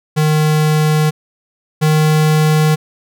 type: tone pair in turn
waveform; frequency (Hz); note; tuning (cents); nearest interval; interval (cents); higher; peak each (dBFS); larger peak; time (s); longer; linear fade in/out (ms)
square; 153.7 / 154.52; D#3 / D#3; -21 / -12; unison; 9; second; -11 / -10; second; 0.16-1.11 / 1.81-2.76; neither; 20
effects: none